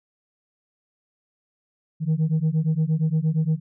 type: beating tone pair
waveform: sine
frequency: 153.8 / 162.4 Hz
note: D#3 / E3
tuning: -20 / -26 cents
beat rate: 8.6 Hz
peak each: -20 dBFS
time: 2-3.6 s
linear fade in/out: 50 ms
effects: tanh soft clip ceiling -16 dBFS